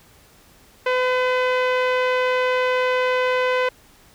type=tone with low-pass filter; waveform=sawtooth; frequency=506 Hz; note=B4; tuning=42 cents sharp; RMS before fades=-20 dBFS; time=0.86-3.69 s; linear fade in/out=5 ms; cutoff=2500 Hz; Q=1.3; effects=pink hiss -52 dBFS RMS until 4.14 s